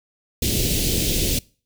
pink band-stop noise, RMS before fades -21 dBFS, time 0.42-1.39 s, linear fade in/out 5 ms, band 460 to 2800 Hz, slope 24 dB/octave, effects noise-tail reverb RT60 0.4 s tail -24 dB re dry

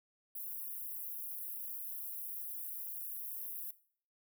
white high-pass noise, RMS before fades -43 dBFS, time 0.35-3.71 s, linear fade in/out 5 ms, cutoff 11000 Hz, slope 48 dB/octave, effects noise-tail reverb RT60 0.5 s tail -17 dB re dry

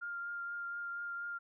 sine tone with vibrato, 1400 Hz, F6, 4 cents sharp, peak -38 dBFS, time 0.01-1.39 s, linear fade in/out 20 ms, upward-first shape triangle, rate 4.2 Hz, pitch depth 16 cents each way, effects none

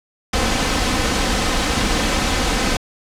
pink noise with comb filter, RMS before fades -18 dBFS, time 0.33-2.77 s, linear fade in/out 5 ms, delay 3.9 ms, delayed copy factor +0.5, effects low-pass 7000 Hz 12 dB/octave

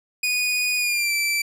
sawtooth tone with pitch glide, 2471 to 2332 Hz, D#7 to D7, -13 to -13 cents, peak -17 dBFS, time 0.23-1.42 s, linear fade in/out 5 ms, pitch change -100 cents, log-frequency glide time 0.78-1.13 s, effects resampled to 32000 Hz + 9-bit

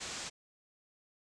white low-pass noise, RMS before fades -42 dBFS, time 0-0.3 s, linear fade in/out 20 ms, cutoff 8000 Hz, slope 48 dB/octave, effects none

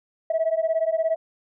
sine beating tone pair, 640 / 657 Hz, D#5 / E5, +49 / -6 cents, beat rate 17 Hz, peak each -22 dBFS, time 0.3-1.16 s, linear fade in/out 5 ms, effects tanh soft clip ceiling -15 dBFS

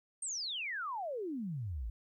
sine exponential sweep, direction down, 8870 to 50 Hz, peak -36 dBFS, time 0.22-1.9 s, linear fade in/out 5 ms, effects 13-bit

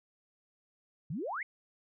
sine exponential sweep, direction up, 130 to 2273 Hz, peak -34 dBFS, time 1.1-1.43 s, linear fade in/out 5 ms, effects none

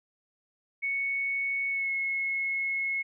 sine tone with pitch glide, 2217 to 2178 Hz, C#7 to C#7, 0 to -31 cents, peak -27 dBFS, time 0.82-3.03 s, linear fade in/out 20 ms, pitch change -31 cents, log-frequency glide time 1.69-1.91 s, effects none

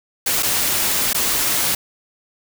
white noise with dropouts, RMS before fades -19 dBFS, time 0.26-1.75 s, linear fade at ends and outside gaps 5 ms, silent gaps 0.426-0.43 / 1.132-1.145 s, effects none

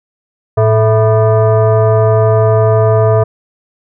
sine tone with frequency modulation, 111 Hz, A2, 16 cents sharp, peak -6 dBFS, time 0.57-3.24 s, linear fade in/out 10 ms, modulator 548 Hz, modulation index 1.2, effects none

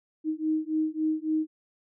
sine beating tone pair, 311.1 / 314.7 Hz, D#4 / D#4, 0 / +20 cents, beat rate 3.6 Hz, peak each -28 dBFS, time 0.24-1.47 s, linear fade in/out 50 ms, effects none

